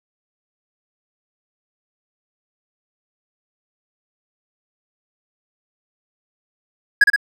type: tone with echo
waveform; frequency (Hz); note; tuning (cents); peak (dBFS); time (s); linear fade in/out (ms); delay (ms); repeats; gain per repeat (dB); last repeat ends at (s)
triangle; 1661.2; G#6; 0; -5; 7.01-7.04; 5; 61; 2; -3; 7.162
effects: none